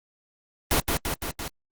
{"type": "noise with echo", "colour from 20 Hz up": "pink", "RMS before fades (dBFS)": -21, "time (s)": [0.71, 0.8], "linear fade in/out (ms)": 2, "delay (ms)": 170, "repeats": 4, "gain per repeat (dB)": -3, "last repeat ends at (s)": 1.48, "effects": ["Opus 24 kbps"]}